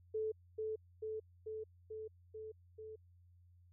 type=tone with echo; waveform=sine; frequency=435.7 Hz; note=A4; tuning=17 cents flat; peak=-35 dBFS; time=0.14-0.32 s; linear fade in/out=10 ms; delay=440 ms; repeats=6; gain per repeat=-2 dB; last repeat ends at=2.96 s; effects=added 88 Hz sine -62 dBFS peak until 3.72 s